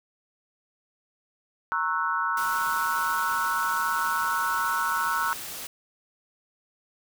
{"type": "chord", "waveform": "sine", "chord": "F# dominant seventh", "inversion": "first", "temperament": "equal with one note detuned", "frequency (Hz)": [932.3, 1094.7, 1318.5, 1480], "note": ["A#5", "C#6", "E6", "F#6"], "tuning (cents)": [0, -22, 0, 0], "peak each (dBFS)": [-31, -30, -28, -29], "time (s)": [1.72, 5.33], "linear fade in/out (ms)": 0}
{"type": "noise", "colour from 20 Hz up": "white", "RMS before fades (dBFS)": -37, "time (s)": [2.37, 5.67], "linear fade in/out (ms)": 2}
{"effects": []}